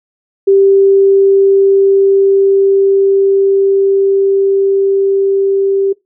sine tone with level ramp, 392 Hz, G4, in tune, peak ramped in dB -4 to -9 dBFS, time 0.47-5.93 s, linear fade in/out 10 ms, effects noise-tail reverb RT60 0.2 s tail -23 dB re dry

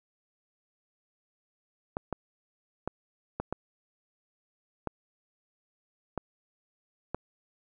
clicks, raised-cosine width 1 ms, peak -17 dBFS, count 8, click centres 1.969 / 2.127 / 2.876 / 3.4 / 3.526 / 4.873 / 6.177 / 7.146 s, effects none

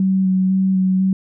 sine tone with vibrato, 188.8 Hz, F#3, 35 cents sharp, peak -13 dBFS, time 0-1.13 s, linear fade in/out 2 ms, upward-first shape square, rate 2 Hz, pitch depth 13 cents each way, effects none

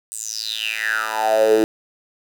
10% pulse tone with high-pass filter sweep, 110 Hz, A2, in tune, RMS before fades -20 dBFS, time 0.12-1.64 s, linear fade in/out 0 ms, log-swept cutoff 8700 to 340 Hz, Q 8.3, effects none

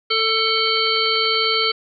harmonic tone, 444.8 Hz, A4, 19 cents sharp, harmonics 1 / 3 / 5 / 7 / 9 / 10, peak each -24 / -23 / -24 / -22 / -27 / -22 dBFS, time 0.1-1.72 s, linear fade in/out 10 ms, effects none

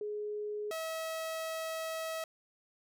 sine / sawtooth tone pair in turn, 419 / 644.8 Hz, G#4 / E5, +15 / -38 cents, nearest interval perfect fifth, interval 747 cents, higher second, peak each -35 / -32 dBFS, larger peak second, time 0.01-0.71 / 0.71-2.24 s, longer second, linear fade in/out 2 ms, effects none

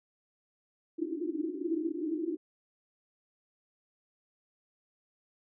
pink band-pass noise, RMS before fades -34 dBFS, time 0.98-2.37 s, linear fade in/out 5 ms, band 300 to 350 Hz, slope 96 dB/octave, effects none

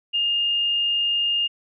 sine tone, 2826 Hz, F7, 20 cents sharp, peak -19 dBFS, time 0.13-1.48 s, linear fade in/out 20 ms, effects none

